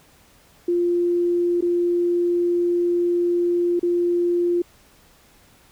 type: tone with dropouts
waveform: sine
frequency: 348.8 Hz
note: F4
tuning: 2 cents flat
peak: -17 dBFS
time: 0.68-4.62 s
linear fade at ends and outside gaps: 5 ms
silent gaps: 1.609-1.623 / 3.795-3.829 s
effects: pink hiss -54 dBFS RMS until 5.71 s